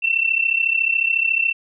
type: tone pair together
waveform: sine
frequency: 2675 / 2709 Hz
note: E7 / E7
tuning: +25 / +47 cents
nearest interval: unison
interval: 22 cents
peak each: -19 dBFS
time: 0.02-1.53 s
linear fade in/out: 20 ms
effects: none